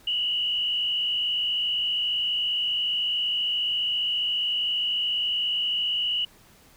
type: tone with frequency modulation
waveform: sine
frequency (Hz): 2922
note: F#7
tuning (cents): -22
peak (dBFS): -23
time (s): 0.07-6.25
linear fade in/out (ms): 5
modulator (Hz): 54.7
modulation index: 1.5
effects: pink hiss -55 dBFS RMS until 6.76 s